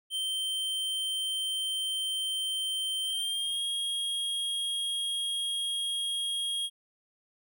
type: tone with pitch glide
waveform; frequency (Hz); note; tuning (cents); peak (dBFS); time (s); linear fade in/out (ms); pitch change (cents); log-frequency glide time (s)
square; 3120 to 3268; G7 to G#7; -9 to -29; -30; 0.1-6.7; 50; +80; 3.03-3.62
effects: none